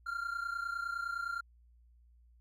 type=tone pair together; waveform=triangle; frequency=1379.2 / 1409 Hz; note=F6 / F6; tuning=-22 / +15 cents; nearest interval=unison; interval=37 cents; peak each=-35 / -38 dBFS; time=0.06-1.41 s; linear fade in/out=10 ms; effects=added 59 Hz sine -60 dBFS peak until 2.4 s